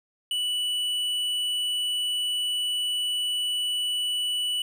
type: tone with tanh clipping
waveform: triangle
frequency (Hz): 2960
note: F#7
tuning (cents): 0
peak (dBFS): -26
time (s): 0.31-4.62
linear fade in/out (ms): 2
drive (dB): 12
effects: none